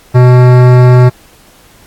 sine tone with hard clipping, 124.9 Hz, B2, 20 cents sharp, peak -3 dBFS, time 0.14-1.1 s, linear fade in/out 20 ms, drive 18 dB, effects pink hiss -42 dBFS RMS until 1.86 s + AAC 64 kbps

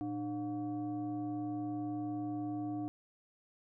sine tone with frequency modulation, 300.3 Hz, D4, 39 cents sharp, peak -35 dBFS, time 0.01-2.88 s, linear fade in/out 0 ms, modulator 417 Hz, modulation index 0.66, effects none

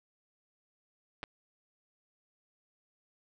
clicks, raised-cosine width 0.3 ms, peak -23 dBFS, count 2, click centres 1.231 / 1.238 s, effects none

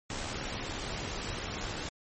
pink noise with amplitude modulation, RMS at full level -35 dBFS, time 0.1-1.89 s, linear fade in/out 2 ms, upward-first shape sine, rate 70.9 Hz, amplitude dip 40%, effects MP3 32 kbps

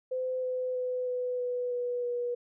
sine tone with pitch steps, 512 / 507.3 / 502.6 / 498 / 493.4 / 488.9 / 484.4 Hz, C5 / B4 / B4 / B4 / B4 / B4 / B4, -38 / +46 / +30 / +14 / -2 / -18 / -34 cents, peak -29 dBFS, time 0.11-2.35 s, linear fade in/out 10 ms, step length 320 ms, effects none

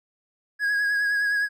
triangle tone with vibrato, 1657 Hz, G#6, 4 cents flat, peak -19 dBFS, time 0.59-1.49 s, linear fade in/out 50 ms, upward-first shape triangle, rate 9.7 Hz, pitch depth 36 cents each way, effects none

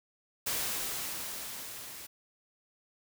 white noise with level ramp, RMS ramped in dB -32 to -46 dBFS, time 0.46-2.07 s, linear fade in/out 10 ms, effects none

